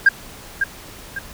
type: tone with echo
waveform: sine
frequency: 1605 Hz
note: G6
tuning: 40 cents sharp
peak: -5 dBFS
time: 0.06-0.09 s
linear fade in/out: 5 ms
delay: 550 ms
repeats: 2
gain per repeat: -9 dB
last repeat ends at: 1.19 s
effects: tanh soft clip ceiling -4 dBFS + pink hiss -39 dBFS RMS until 1.33 s